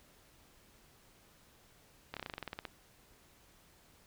slowing click train, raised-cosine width 0.3 ms, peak -24 dBFS, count 13, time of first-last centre 2.14-2.652 s, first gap 27 ms, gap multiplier 1.08, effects pink hiss -64 dBFS RMS until 4.06 s

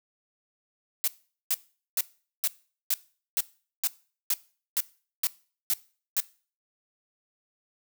blue noise bursts, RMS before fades -25 dBFS, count 12, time 1.04-6.202 s, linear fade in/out 0 ms, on 36 ms, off 430 ms, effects noise-tail reverb RT60 0.4 s tail -20 dB re dry

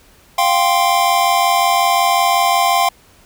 square chord, F suspended second, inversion none, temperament equal, 698.5 / 784 / 1046.5 Hz, F5 / G5 / C6, 0 / 0 / 0 cents, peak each -17 dBFS, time 0.38-2.89 s, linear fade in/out 5 ms, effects pink hiss -49 dBFS RMS until 3.25 s

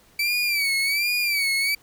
30% pulse tone with vibrato, 2307 Hz, D7, 31 cents flat, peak -18 dBFS, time 0.19-1.75 s, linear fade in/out 5 ms, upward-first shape sine, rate 1.3 Hz, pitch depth 100 cents each way, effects pink hiss -56 dBFS RMS until 1.82 s

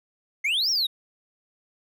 triangle exponential two-way sweep, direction up then down, 2054 to 5700 to 3661 Hz, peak -20 dBFS, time 0.44-0.87 s, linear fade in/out 10 ms, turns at 0.7 s, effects none

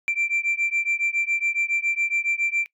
sine beating tone pair, 2349 / 2356.2 Hz, D7 / D7, 0 / +5 cents, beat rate 7.2 Hz, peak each -23 dBFS, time 0.08-2.66 s, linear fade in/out 0 ms, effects noise-tail reverb RT60 0.1 s tail -22 dB re dry + tanh soft clip ceiling -17 dBFS

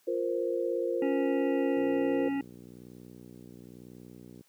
sine chord, F suspended fourth, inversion none, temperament equal, 349.2 / 466.2 / 523.3 Hz, F4 / Bb4 / C5, 0 / 0 / 0 cents, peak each -32 dBFS, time 0.07-2.29 s, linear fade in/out 10 ms
harmonic tone, 277.2 Hz, C#4, in tune, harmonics 1 / 3 / 5 / 7 / 9 / 10, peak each -28 / -41 / -52 / -44 / -52 / -50 dBFS, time 1.02-2.41 s, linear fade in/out 2 ms
click train, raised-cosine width 3 ms, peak -34 dBFS, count 162, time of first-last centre 1.77-4.409 s, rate 61 Hz
effects white hiss -67 dBFS RMS until 4.48 s + high-pass 150 Hz 12 dB/octave

